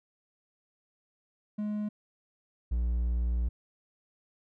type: tone pair in turn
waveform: triangle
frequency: 210 / 59.24 Hz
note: G#3 / A#1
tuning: +19 / +29 cents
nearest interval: octave + minor seventh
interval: 2190 cents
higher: first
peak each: -28 / -24 dBFS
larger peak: second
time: 1.58-1.89 / 2.71-3.49 s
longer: second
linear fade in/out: 10 ms
effects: none